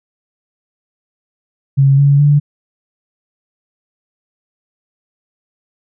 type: tone with pitch steps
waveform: sine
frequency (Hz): 137.2 / 141.3 / 145.53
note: C#3 / C#3 / D3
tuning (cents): -17 / +34 / -15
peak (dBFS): -6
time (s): 1.77-2.4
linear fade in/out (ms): 20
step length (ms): 210
effects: none